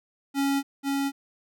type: tone with echo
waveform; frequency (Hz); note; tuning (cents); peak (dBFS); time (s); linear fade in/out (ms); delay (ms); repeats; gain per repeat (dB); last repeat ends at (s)
square; 277.2; C#4; 0; -23; 0.34-0.63; 50; 490; 1; -2; 1.12
effects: none